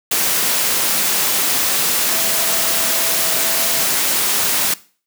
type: tone in noise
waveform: sine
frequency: 659.3 Hz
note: E5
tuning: in tune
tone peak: -28 dBFS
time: 2.12-3.86 s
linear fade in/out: 5 ms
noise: white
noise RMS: -17 dBFS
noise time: 0.11-4.74 s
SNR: -14 dB
effects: noise-tail reverb RT60 0.4 s tail -19 dB re dry + high-pass 150 Hz 12 dB/octave